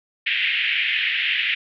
white band-pass noise, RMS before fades -22 dBFS, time 0.26-1.55 s, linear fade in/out 10 ms, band 1800 to 3100 Hz, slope 48 dB/octave, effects none

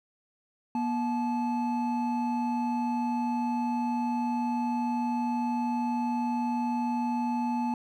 triangle tone pair together, 240 / 866.5 Hz, B3 / A5, -49 / -27 cents, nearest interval octave + minor seventh, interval 2222 cents, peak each -26 / -29 dBFS, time 0.75-7.74 s, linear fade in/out 2 ms, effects none

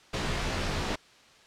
pink noise with comb filter, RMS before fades -30 dBFS, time 0.13-0.96 s, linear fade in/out 10 ms, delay 18 ms, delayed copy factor -0.8, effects white hiss -56 dBFS RMS until 1.46 s + low-pass 5000 Hz 12 dB/octave

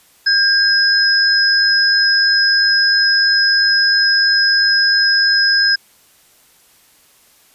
sine tone pair together, 1606 / 5099 Hz, G6 / D#8, +41 / +42 cents, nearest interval octave + minor sixth, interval 2001 cents, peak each -13 dBFS, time 0.26-5.76 s, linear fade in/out 10 ms, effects white hiss -51 dBFS RMS until 7.54 s + resampled to 32000 Hz

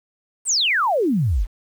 sine exponential sweep, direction down, 9100 to 37.19 Hz, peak -16 dBFS, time 0.45-1.47 s, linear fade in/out 50 ms, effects 8-bit

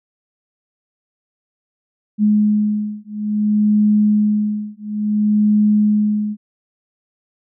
sine beating tone pair, 210 / 210.58 Hz, G#3 / G#3, +19 / +24 cents, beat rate 0.58 Hz, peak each -16 / -16 dBFS, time 2.18-6.37 s, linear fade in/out 50 ms, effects none

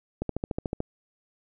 click train, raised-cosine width 2 ms, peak -15 dBFS, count 9, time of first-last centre 0.22-0.804 s, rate 13.7 Hz, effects none

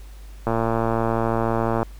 click train, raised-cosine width 1 ms, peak -8 dBFS, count 156, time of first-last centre 0.47-1.83 s, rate 114 Hz, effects added 50 Hz sine -37 dBFS peak until 1.99 s + pink hiss -52 dBFS RMS until 1.99 s

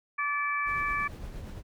harmonic tone, 579 Hz, D5, 25 cents flat, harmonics 2 / 3 / 4, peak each -30 / -33 / -32 dBFS, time 0.18-1.08 s, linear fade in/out 10 ms
brown noise with tremolo, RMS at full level -39 dBFS, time 0.65-1.63 s, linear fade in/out 50 ms, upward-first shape triangle, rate 8.7 Hz, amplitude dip 40%
effects none

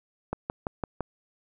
click train, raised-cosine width 1 ms, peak -15 dBFS, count 5, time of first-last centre 0.33-1.007 s, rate 5.91 Hz, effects none

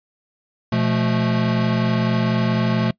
square tone cluster, 122.5 / 174.3 / 218.7 Hz, B2 / F3 / A3, -14 / -3 / -10 cents, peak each -22 / -24 / -21 dBFS, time 0.72-2.91 s, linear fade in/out 5 ms, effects noise-tail reverb RT60 0.1 s tail -23 dB re dry + resampled to 11025 Hz

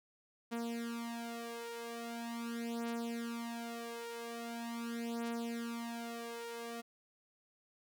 sawtooth beating tone pair, 233.1 / 233.52 Hz, A#3 / A#3, 0 / +3 cents, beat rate 0.42 Hz, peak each -39 / -38 dBFS, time 0.51-6.82 s, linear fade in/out 20 ms, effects none

